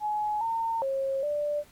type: tone with pitch steps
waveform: sine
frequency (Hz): 844 / 910 / 540 / 589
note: G#5 / A#5 / C#5 / D5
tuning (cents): +28 / -42 / -45 / +5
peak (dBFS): -26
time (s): 0-1.64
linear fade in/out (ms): 50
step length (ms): 410
effects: pink hiss -58 dBFS RMS until 1.71 s + AAC 64 kbps